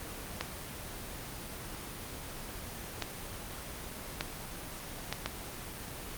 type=clicks; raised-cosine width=0.2 ms; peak=-14 dBFS; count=5; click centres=0.41 / 3.023 / 4.209 / 5.126 / 5.26 s; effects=pink hiss -42 dBFS RMS until 6.17 s + Opus 24 kbps